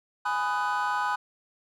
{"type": "chord", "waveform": "triangle", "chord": "G# minor seventh", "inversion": "none", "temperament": "just", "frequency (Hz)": [830.6, 996.7, 1245.9, 1495.1], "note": ["G#5", "B5", "D#6", "F#6"], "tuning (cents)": [0, 16, 2, 18], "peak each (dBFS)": [-28, -27, -29, -29], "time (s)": [0.25, 1.16], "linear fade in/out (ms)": 10, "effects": ["tanh soft clip ceiling -17 dBFS"]}